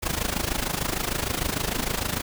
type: noise with amplitude modulation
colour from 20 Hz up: pink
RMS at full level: -24 dBFS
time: 0.02-2.22 s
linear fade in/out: 20 ms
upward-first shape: sine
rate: 26.6 Hz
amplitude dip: 80%
effects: none